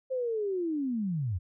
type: linear sweep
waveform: sine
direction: down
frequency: 530 to 80 Hz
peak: -28 dBFS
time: 0.1-1.39 s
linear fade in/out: 20 ms
effects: none